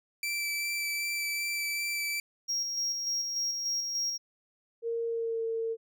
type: tone with vibrato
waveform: sawtooth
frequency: 2329 Hz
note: D7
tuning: 15 cents flat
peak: -27 dBFS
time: 0.23-2.2 s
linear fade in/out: 2 ms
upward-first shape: sine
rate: 2.6 Hz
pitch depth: 10 cents each way
type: tone with tremolo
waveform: triangle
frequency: 5600 Hz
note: F8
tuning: 4 cents sharp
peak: -27 dBFS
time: 2.48-4.18 s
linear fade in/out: 20 ms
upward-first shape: square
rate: 3.4 Hz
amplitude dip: 35%
type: tone with pitch glide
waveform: sine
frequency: 462.5 to 453.2 Hz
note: A#4 to A#4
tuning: -14 to -49 cents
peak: -29 dBFS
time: 4.82-5.77 s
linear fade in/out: 50 ms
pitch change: -35 cents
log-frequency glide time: 5.06-5.43 s
effects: none